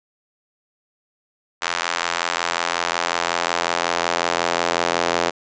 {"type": "tone with high-pass filter sweep", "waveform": "square", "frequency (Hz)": 42.74, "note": "F1", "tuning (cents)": -37, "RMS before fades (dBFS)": -22, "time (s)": [1.61, 5.31], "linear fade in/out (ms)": 20, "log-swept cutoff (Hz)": [1200, 530], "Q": 0.97, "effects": ["resampled to 16000 Hz"]}